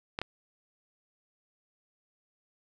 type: clicks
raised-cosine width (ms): 0.3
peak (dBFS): -16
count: 2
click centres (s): 0.189 / 0.216
effects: none